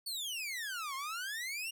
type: exponential two-way sweep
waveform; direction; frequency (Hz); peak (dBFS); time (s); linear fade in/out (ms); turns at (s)
sawtooth; down then up; 4554 to 1046.5 to 2853; -34; 0.06-1.71; 10; 0.95
effects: none